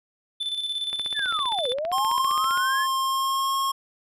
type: tone with tremolo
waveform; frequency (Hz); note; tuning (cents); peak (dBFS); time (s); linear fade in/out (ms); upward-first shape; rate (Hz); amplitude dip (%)
triangle; 3520; A7; 0; -23; 0.4-1.74; 10; square; 17; 50
type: click train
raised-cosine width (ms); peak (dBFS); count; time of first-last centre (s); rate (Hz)
0.3; -20; 26; 0.93-2.575; 15.2
type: linear two-way sweep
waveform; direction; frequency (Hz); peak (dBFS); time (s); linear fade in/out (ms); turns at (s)
sine; down then up; 1796 to 471.7 to 1768; -25; 1.14-2.87; 50; 1.69
type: tone with pitch glide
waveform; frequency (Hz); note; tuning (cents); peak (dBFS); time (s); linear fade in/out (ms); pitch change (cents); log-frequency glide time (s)
square; 1064 to 1082.6; C6 to C#6; +29 to -41; -23; 1.92-3.72; 10; +30; 2.99-3.55
effects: resampled to 32000 Hz